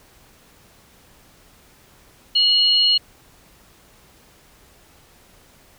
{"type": "tone pair together", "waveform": "sine", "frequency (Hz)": [2933, 4255], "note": ["F#7", "C8"], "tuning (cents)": [-16, 28], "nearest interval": "tritone", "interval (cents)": 644, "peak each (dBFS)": -16, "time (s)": [2.35, 2.98], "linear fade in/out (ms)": 10, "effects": ["pink hiss -52 dBFS RMS until 5.78 s"]}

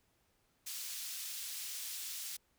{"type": "high-pass noise", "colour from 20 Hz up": "pink", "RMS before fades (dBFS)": -43, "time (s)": [0.66, 2.37], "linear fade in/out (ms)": 10, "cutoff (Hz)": 4000, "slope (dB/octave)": 12, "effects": ["pink hiss -75 dBFS RMS until 2.58 s"]}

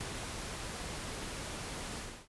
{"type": "noise with ADSR envelope", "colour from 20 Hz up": "pink", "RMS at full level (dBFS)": -36, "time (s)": [0, 2.28], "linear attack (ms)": 11, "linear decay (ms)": 3, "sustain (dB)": -5, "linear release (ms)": 300, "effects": ["resampled to 24000 Hz"]}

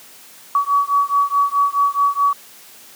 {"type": "beating tone pair", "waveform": "sine", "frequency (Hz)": [1132, 1136.7], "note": ["C#6", "C#6"], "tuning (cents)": [36, 43], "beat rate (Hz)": 4.7, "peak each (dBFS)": -17, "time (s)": [0.55, 2.33], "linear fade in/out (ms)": 2, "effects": ["white hiss -43 dBFS RMS until 2.95 s", "high-pass 150 Hz 12 dB/octave"]}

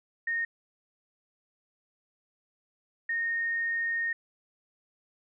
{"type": "tone pair in turn", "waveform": "sine", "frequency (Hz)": [1847, 1847], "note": ["A#6", "A#6"], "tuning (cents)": [-16, -16], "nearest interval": "unison", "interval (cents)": 0, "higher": "neither", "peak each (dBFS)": -27, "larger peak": "neither", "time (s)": [[0.27, 0.45], [3.09, 4.13]], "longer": "second", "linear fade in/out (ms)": 5, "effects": []}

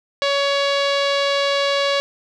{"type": "tone with low-pass filter", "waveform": "sawtooth", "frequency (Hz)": 561, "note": "C#5", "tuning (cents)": 21, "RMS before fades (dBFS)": -19, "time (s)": [0.22, 2], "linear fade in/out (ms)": 0, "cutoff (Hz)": 4100, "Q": 2.6, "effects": []}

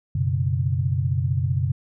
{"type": "chord", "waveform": "sine", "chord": "F# suspended fourth", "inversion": "none", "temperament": "just", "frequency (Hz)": [92.5, 123.33, 138.75], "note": ["F#2", "B2", "C#3"], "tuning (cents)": [0, -2, 2], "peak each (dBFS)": -24, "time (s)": [0.15, 1.72], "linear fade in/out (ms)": 5, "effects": []}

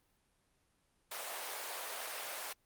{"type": "high-pass noise", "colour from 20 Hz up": "pink", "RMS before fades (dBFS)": -42, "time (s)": [1.11, 2.53], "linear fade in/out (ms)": 5, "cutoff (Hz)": 540, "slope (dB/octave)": 24, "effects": ["pink hiss -75 dBFS RMS until 2.65 s", "Opus 32 kbps"]}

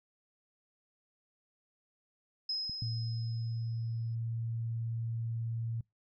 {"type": "tone with exponential decay", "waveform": "sine", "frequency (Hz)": 5110, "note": "D#8", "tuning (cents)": 45, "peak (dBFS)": -31, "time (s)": [2.49, 4.15], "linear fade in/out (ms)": 5, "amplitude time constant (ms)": 360}
{"type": "clicks", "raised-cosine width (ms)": 5, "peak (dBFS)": -33, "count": 2, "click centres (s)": [2.696, 2.823]}
{"type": "tone", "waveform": "sine", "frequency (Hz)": 114.8, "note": "A#2", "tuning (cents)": -26, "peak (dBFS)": -33, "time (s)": [2.82, 5.81], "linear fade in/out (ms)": 5}
{"effects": ["noise-tail reverb RT60 0.2 s tail -26 dB re dry"]}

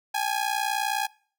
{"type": "ring-modulated tone", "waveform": "sawtooth", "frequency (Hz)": 827, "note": "G#5", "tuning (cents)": -8, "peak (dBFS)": -18, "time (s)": [0.14, 1.07], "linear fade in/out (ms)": 10, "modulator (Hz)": 29.9, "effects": ["noise-tail reverb RT60 0.5 s tail -26 dB re dry"]}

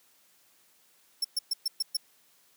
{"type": "tone bursts", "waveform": "sawtooth", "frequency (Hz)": 5400, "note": "E8", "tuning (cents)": 41, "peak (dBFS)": -23, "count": 6, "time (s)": [1.22, 1.97], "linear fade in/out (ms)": 5, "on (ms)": 25, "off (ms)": 120, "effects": ["white hiss -64 dBFS RMS until 2.56 s", "high-pass 150 Hz 12 dB/octave"]}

